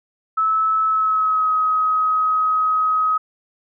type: tone with pitch glide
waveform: sine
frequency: 1302 to 1266.4 Hz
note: E6 to D#6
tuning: -22 to +30 cents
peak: -15 dBFS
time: 0.37-3.18 s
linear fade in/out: 10 ms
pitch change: -48 cents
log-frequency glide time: 0.85-1.51 s
effects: none